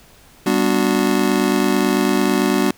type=chord; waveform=square; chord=G major seventh; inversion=none; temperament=just; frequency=196 / 245 / 294 / 367.5 Hz; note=G3 / B3 / D4 / F#4; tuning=0 / -14 / +2 / -12 cents; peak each=-21 dBFS; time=0.46-2.71 s; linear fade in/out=5 ms; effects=pink hiss -48 dBFS RMS until 2.77 s